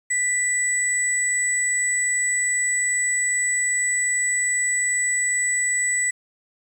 sine tone pair together, 1975.5 / 7902 Hz, B6 / B8, 0 / 0 cents, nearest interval 2 octaves, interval 2400 cents, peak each -22 / -22 dBFS, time 0.1-6.11 s, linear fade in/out 10 ms, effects 8-bit

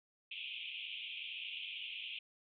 pink band-pass noise, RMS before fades -45 dBFS, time 0.31-2.19 s, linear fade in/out 5 ms, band 2400 to 3400 Hz, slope 96 dB/octave, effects none

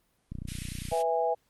click train, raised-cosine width 5 ms, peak -25 dBFS, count 19, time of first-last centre 0.32-0.92 s, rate 30 Hz
pink high-pass noise, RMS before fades -42 dBFS, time 0.47-1.03 s, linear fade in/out 20 ms, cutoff 2100 Hz, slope 24 dB/octave
sine chord, E major, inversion second, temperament equal with one note detuned, 493.9 / 659.3 / 820.6 Hz, B4 / E5 / G#5, 0 / 0 / -21 cents, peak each -29 dBFS, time 0.91-1.35 s, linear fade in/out 20 ms
effects pink hiss -71 dBFS RMS until 1.49 s + Opus 32 kbps

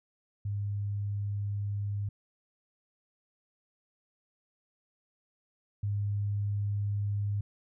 sine tone pair in turn, 101.7 / 102.08 Hz, G#2 / G#2, -36 / -29 cents, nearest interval unison, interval 7 cents, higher second, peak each -30 / -28 dBFS, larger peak second, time 0.45-2.09 / 5.83-7.41 s, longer first, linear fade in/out 5 ms, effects none

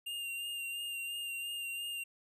square tone with vibrato, 2794 Hz, F7, in tune, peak -38 dBFS, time 0.06-2.04 s, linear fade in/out 10 ms, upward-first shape sine, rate 2.9 Hz, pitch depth 24 cents each way, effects none

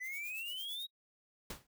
triangle exponential sweep, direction up, 1975.5 to 3839 Hz, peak -38 dBFS, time 0-0.87 s, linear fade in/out 20 ms
violet noise with tremolo, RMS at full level -48 dBFS, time 0.02-0.86 s, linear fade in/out 50 ms, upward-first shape sine, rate 8.9 Hz, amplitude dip 70%
pink noise with exponential decay, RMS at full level -39 dBFS, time 1.5-1.67 s, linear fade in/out 5 ms, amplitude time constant 36 ms
effects noise-tail reverb RT60 0.1 s tail -25 dB re dry

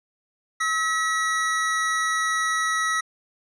square tone pair together, 1288.1 / 1930 Hz, E6 / B6, -40 / -40 cents, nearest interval perfect fifth, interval 700 cents, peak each -25 dBFS, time 0.6-3.01 s, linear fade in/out 10 ms, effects resampled to 22050 Hz

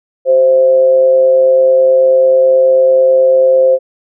sine tone with amplitude modulation, 523.3 Hz, C5, in tune, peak -3 dBFS, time 0.25-3.79 s, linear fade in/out 50 ms, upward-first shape sine, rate 142 Hz, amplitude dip 45%, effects none

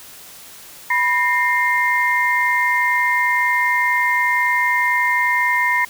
sine tone cluster, 982 / 1831 / 2107 Hz, B5 / A#6 / C7, -10 / -32 / +12 cents, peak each -19 dBFS, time 0.9-5.85 s, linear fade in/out 5 ms, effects white hiss -40 dBFS RMS until 5.89 s

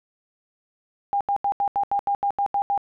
sine tone bursts, 805 Hz, G5, 46 cents sharp, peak -19 dBFS, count 11, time 1.13-2.777 s, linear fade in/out 0 ms, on 77 ms, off 80 ms, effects none

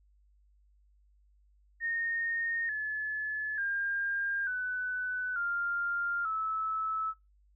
sine tone with pitch steps, 1844 / 1720.5 / 1605.3 / 1497.8 / 1397.5 / 1303.9 Hz, A#6 / A6 / G6 / F#6 / F6 / E6, -19 / -39 / +41 / +21 / +1 / -19 cents, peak -30 dBFS, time 1.8-7.14 s, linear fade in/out 50 ms, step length 890 ms, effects noise-tail reverb RT60 0.2 s tail -17 dB re dry + added 50 Hz sine -62 dBFS peak until 7.55 s

